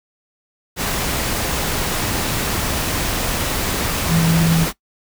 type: tone in noise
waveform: sine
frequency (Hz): 164.81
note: E3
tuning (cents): 0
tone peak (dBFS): -13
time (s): 4.07-4.67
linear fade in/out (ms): 50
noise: pink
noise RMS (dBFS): -21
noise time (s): 0.76-4.73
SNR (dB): +5
effects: noise-tail reverb RT60 0.1 s tail -19 dB re dry